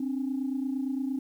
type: tone pair together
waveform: sine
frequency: 263.1 / 291.8 Hz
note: C4 / D4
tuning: +10 / -11 cents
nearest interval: major second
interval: 179 cents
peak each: -28 / -33 dBFS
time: 0-1.19 s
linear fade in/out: 5 ms
effects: tanh soft clip ceiling -22 dBFS + 10-bit

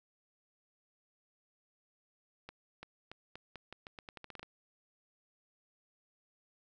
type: accelerating click train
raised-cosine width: 0.3 ms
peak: -30 dBFS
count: 15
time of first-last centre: 2.49-4.43 s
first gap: 340 ms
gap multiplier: 0.84
effects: none

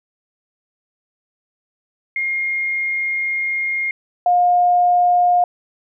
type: tone pair in turn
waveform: sine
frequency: 2132 / 711.5 Hz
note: C7 / F5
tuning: +32 / +32 cents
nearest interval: octave + perfect fifth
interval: 1900 cents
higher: first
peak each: -18 / -11 dBFS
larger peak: second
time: 2.16-3.91 / 4.26-5.44 s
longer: first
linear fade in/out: 2 ms
effects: none

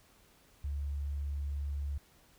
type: tone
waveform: sine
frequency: 71.3 Hz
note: C#2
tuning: 49 cents sharp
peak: -33 dBFS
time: 0.64-1.98 s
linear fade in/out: 5 ms
effects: pink hiss -64 dBFS RMS until 2.38 s

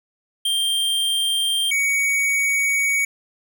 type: tone pair in turn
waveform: square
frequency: 3175 / 2245 Hz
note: G7 / C#7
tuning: +21 / +21 cents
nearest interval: tritone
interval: 600 cents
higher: first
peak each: -19 / -18 dBFS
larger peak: second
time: 0.45-1.71 / 1.71-3.05 s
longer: second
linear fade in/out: 5 ms
effects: none

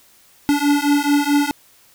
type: beating tone pair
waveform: square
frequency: 286.3 / 290.9 Hz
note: D4 / D4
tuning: -44 / -16 cents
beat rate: 4.6 Hz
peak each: -18 dBFS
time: 0.49-1.51 s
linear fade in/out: 0 ms
effects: white hiss -52 dBFS RMS until 1.94 s

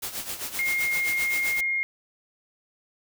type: noise with tremolo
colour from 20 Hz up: white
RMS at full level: -31 dBFS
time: 0.02-1.61 s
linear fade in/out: 10 ms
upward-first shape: sine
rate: 7.7 Hz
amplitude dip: 70%
type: tone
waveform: sine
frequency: 2135 Hz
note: C7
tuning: 34 cents sharp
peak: -23 dBFS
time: 0.59-1.83 s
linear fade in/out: 0 ms
effects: none

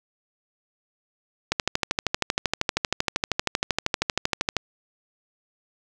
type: click train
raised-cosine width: 0.2 ms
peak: -4 dBFS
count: 40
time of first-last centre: 1.52-4.567 s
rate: 12.8 Hz
effects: none

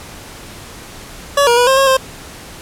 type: tone with pitch steps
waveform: 25% pulse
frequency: 567 / 475.6 / 488.1 / 532 / 543 / 527 Hz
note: C#5 / A#4 / B4 / C5 / C#5 / C5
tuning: +39 / +35 / -20 / +29 / -36 / +12 cents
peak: -5 dBFS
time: 1.37-1.97 s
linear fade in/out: 5 ms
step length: 100 ms
effects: pink hiss -34 dBFS RMS until 2.61 s + low-pass 12000 Hz 12 dB/octave

